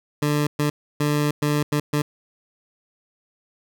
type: tone bursts at uneven times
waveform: 20% pulse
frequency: 147.8 Hz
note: D3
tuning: 11 cents sharp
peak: -14 dBFS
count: 6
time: 0.22-0.47 / 0.59-0.7 / 1-1.31 / 1.42-1.63 / 1.72-1.8 / 1.93-2.02 s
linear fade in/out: 5 ms
effects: none